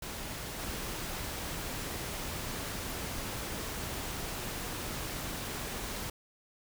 pink noise with level steps, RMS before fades -40 / -38 dBFS, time 0.02-6.1 s, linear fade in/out 5 ms, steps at 0.59 s, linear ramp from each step 5 ms, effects none

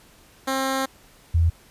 10% pulse / sine tone pair in turn, 266.6 / 83.25 Hz, C4 / E2, +33 / +18 cents, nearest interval octave + minor sixth, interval 2015 cents, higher first, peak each -14 / -15 dBFS, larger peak first, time 0.47-0.86 / 1.34-1.5 s, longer first, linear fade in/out 10 ms, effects pink hiss -53 dBFS RMS until 1.7 s + resampled to 32000 Hz

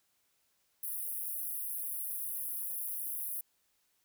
pink high-pass noise, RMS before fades -38 dBFS, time 0.83-3.41 s, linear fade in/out 5 ms, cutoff 10000 Hz, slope 96 dB/octave, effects white hiss -75 dBFS RMS until 4.04 s

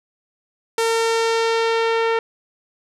sawtooth tone with low-pass filter sweep, 455.2 Hz, A#4, 41 cents flat, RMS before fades -19 dBFS, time 0.78-2.19 s, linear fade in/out 2 ms, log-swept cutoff 10000 to 2500 Hz, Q 1, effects none

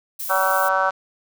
violet noise, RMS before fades -29 dBFS, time 0.19-0.69 s, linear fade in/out 10 ms
harmonic tone, 190 Hz, F#3, 46 cents sharp, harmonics 3 / 4 / 5 / 6 / 7 / 8, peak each -24 / -24 / -24 / -24 / -24 / -24 dBFS, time 0.29-0.91 s, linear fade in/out 20 ms
click train, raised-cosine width 0.2 ms, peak -25 dBFS, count 89, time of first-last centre 0.3-0.907 s, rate 145 Hz
effects none

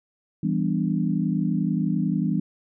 sine chord, E minor seventh, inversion none, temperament equal, 164.81 / 196 / 246.9 / 293.7 Hz, E3 / G3 / B3 / D4, 0 / 0 / 0 / 0 cents, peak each -25 / -25 / -28 / -29 dBFS, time 0.43-2.4 s, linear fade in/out 5 ms, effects none

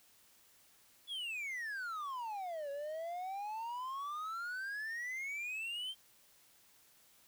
triangle exponential two-way sweep, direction down then up, 3467 to 554.4 to 3173 Hz, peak -37 dBFS, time 1.07-5.95 s, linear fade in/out 50 ms, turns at 2.7 s, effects white hiss -66 dBFS RMS until 7.27 s

